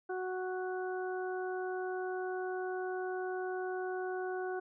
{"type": "harmonic tone", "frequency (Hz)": 370, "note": "F#4", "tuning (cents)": 0, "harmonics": [1, 2, 3, 4], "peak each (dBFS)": [-36, -41, -50, -44], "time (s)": [0.09, 4.6], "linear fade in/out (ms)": 10, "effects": []}